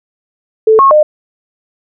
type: tone with pitch steps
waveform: sine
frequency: 438.8 / 1089 / 607 Hz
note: A4 / C#6 / D#5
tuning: -5 / -31 / -43 cents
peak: -3 dBFS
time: 0.67-1.03 s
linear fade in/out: 5 ms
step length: 120 ms
effects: none